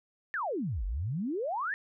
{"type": "exponential two-way sweep", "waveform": "sine", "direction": "down then up", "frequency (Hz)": [1864.7, 43.65, 1864.7], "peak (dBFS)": -30, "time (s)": [0.34, 1.74], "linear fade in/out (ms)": 0, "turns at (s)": 0.85, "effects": []}